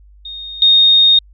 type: tone with level steps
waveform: sine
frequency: 3700 Hz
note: A#7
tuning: 14 cents flat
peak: -26 / -6 dBFS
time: 0.25-1.19 s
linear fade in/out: 5 ms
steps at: 0.62 s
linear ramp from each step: 2 ms
effects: added 50 Hz sine -41 dBFS peak until 1.33 s